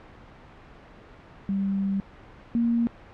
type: tone pair in turn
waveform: sine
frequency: 196 / 233.9 Hz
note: G3 / A#3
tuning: 0 / +6 cents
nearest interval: minor third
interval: 306 cents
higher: second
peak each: -23 / -20 dBFS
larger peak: second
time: 1.49-2 / 2.55-2.87 s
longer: first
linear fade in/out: 0 ms
effects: pink hiss -48 dBFS RMS until 3.13 s + low-pass 2000 Hz 12 dB/octave